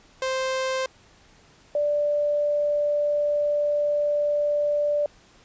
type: tone pair in turn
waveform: sawtooth / sine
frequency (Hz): 523.3 / 587.4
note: C5 / D5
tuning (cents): 0 / 0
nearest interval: major second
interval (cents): 200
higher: second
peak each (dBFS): -20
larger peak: neither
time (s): 0.22-0.86 / 1.75-5.06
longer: second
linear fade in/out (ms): 2
effects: pink hiss -55 dBFS RMS until 5.44 s + resampled to 16000 Hz